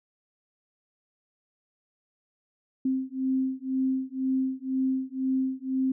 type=beating tone pair; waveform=sine; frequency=261.6 / 263.6 Hz; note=C4 / C4; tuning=0 / +13 cents; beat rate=2 Hz; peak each=-28 dBFS; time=2.85-5.92 s; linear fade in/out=5 ms; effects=none